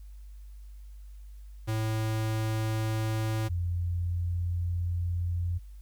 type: tone pair in turn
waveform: square / sine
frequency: 110 / 87.31 Hz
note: A2 / F2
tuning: 0 / 0 cents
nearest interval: major third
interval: 400 cents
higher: first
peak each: -28 / -27 dBFS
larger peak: second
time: 1.67-3.49 / 3.49-5.59 s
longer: second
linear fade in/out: 20 ms
effects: added 50 Hz sine -43 dBFS peak until 5.81 s + white hiss -68 dBFS RMS until 5.81 s